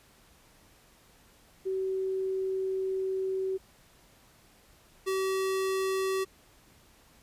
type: tone pair in turn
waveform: sine / square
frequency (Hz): 380.4 / 382.2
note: F#4 / G4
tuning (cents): +48 / -44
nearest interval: unison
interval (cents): 8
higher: second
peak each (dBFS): -28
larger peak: neither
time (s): 1.65-3.58 / 5.06-6.25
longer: first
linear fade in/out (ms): 20
effects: pink hiss -60 dBFS RMS until 7.22 s + resampled to 32000 Hz